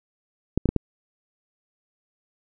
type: clicks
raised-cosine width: 3 ms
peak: -7 dBFS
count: 4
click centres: 0.576 / 0.657 / 0.69 / 0.763 s
effects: none